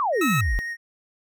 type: exponential sweep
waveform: sine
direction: down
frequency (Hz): 1228 to 38.89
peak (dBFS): -20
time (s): 0-0.59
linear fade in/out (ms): 0
type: tone with vibrato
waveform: triangle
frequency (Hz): 1864.7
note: A#6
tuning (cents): 0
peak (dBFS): -26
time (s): 0.12-0.77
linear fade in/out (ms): 50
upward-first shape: sine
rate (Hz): 11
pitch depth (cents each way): 9
type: tone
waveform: 25% pulse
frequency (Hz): 1293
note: E6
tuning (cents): -34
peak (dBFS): -19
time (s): 0.21-0.41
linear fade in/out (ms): 5
effects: none